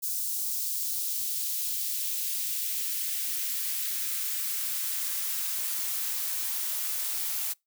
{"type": "noise with high-pass filter sweep", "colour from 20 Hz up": "blue", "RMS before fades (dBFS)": -31, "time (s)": [0.02, 7.54], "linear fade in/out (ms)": 20, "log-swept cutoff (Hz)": [5800, 490], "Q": 0.96, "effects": ["noise-tail reverb RT60 0.2 s tail -26 dB re dry"]}